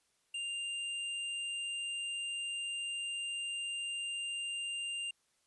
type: tone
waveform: square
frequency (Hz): 2794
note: F7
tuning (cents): 0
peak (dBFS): -37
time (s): 0.34-5.11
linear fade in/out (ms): 5
effects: white hiss -75 dBFS RMS until 5.46 s + resampled to 24000 Hz